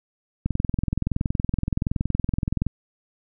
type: click train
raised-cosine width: 5 ms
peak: -10 dBFS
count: 48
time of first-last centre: 0.46-2.667 s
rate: 21.3 Hz
effects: none